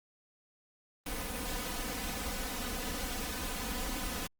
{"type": "noise with comb filter", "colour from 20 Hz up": "pink", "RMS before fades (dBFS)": -37, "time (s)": [1.06, 4.27], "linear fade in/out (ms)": 5, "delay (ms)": 4, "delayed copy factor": 0.8, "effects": ["Opus 32 kbps"]}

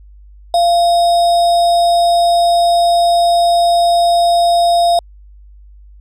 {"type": "tone with sample-and-hold", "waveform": "sine", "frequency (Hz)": 690, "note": "F5", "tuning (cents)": -21, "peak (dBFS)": -8, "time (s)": [0.54, 4.99], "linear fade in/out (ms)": 2, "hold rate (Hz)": 4410, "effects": ["added 50 Hz sine -37 dBFS peak until 6 s", "low-pass 8000 Hz 12 dB/octave"]}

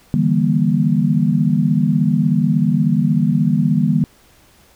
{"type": "chord", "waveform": "sine", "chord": "E half-diminished seventh", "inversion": "third", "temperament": "just", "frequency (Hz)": [148.33, 164.81, 197.78, 237.3], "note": ["D3", "E3", "G3", "Bb3"], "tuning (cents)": [18, 0, 16, 31], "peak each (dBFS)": -18, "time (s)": [0.14, 4.04], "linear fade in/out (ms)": 0, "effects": ["pink hiss -51 dBFS RMS until 4.75 s"]}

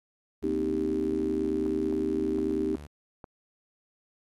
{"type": "tone", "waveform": "sawtooth", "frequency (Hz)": 73.42, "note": "D2", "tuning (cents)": 0, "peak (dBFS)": -37, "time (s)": [0.42, 2.87], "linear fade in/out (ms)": 10}
{"type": "chord", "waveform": "sine", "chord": "C minor seventh", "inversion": "third", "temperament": "equal", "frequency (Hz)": [233.1, 261.6, 311.1, 392], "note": ["Bb3", "C4", "Eb4", "G4"], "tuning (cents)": [0, 0, 0, 0], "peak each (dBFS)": [-35, -33, -29, -29], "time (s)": [0.43, 2.76], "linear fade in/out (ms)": 10}
{"type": "clicks", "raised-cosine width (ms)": 1, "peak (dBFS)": -28, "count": 6, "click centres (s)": [1.662, 1.926, 2.385, 2.511, 2.748, 3.242]}
{"effects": ["MP3 64 kbps"]}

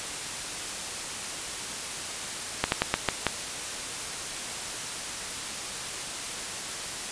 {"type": "slowing click train", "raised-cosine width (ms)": 0.3, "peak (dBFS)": -5, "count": 6, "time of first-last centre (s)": [2.64, 3.267], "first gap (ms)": 81, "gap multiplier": 1.22, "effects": ["white hiss -34 dBFS RMS until 7.11 s", "resampled to 22050 Hz"]}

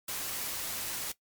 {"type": "noise", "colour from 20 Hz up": "white", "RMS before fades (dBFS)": -36, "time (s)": [0.08, 1.12], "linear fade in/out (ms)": 5, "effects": ["noise-tail reverb RT60 0.1 s tail -18 dB re dry", "MP3 96 kbps"]}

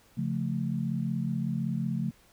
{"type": "chord", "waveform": "sine", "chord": "Db augmented", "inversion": "none", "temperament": "equal", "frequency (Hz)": [138.59, 174.61, 220], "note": ["Db3", "F3", "A3"], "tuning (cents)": [0, 0, 0], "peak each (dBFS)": -32, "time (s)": [0.17, 2.11], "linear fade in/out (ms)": 10, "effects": ["pink hiss -61 dBFS RMS until 2.32 s"]}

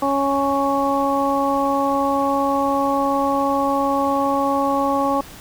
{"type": "harmonic tone", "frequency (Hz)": 277.2, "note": "C#4", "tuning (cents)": 0, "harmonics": [1, 2, 3, 4], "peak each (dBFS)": [-22, -22, -22, -22], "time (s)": [0.02, 5.21], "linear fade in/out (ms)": 5, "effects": ["pink hiss -40 dBFS RMS until 5.4 s"]}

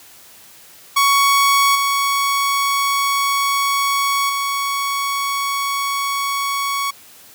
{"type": "tone with level steps", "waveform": "sawtooth", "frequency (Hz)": 1116, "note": "C#6", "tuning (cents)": 11, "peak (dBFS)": [-8, -12, -15], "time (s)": [0.96, 6.91], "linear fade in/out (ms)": 10, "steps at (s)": [1.75, 4.29], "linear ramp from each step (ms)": 5, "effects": ["white hiss -44 dBFS RMS until 7.34 s", "high-pass 60 Hz 12 dB/octave"]}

